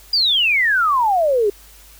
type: exponential sweep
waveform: sine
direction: down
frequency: 4912 to 392 Hz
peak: -13 dBFS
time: 0.13-1.5 s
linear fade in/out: 5 ms
effects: added 50 Hz sine -46 dBFS peak until 1.99 s + white hiss -46 dBFS RMS until 1.99 s